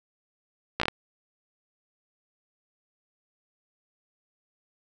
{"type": "slowing click train", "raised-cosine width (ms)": 0.3, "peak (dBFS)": -9, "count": 5, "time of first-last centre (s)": [0.8, 0.883], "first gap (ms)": 15, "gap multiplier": 1.22, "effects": []}